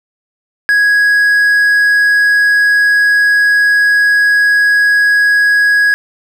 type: tone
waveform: triangle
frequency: 1661.2 Hz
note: G#6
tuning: in tune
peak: -5 dBFS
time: 0.69-5.94 s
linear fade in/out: 0 ms
effects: none